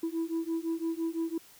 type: beating tone pair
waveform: sine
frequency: 326.2 / 332.1 Hz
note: E4 / E4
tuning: -18 / +13 cents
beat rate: 5.9 Hz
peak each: -31 dBFS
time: 0.03-1.38 s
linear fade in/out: 5 ms
effects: tanh soft clip ceiling -26 dBFS + white hiss -56 dBFS RMS until 1.59 s